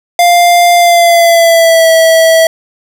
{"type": "tone with pitch glide", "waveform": "square", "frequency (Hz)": [698.5, 651.7], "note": ["F5", "E5"], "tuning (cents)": [0, -20], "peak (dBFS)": -4, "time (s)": [0.19, 2.47], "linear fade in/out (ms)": 2, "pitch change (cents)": -120, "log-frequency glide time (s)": [0.75, 1.9], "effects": []}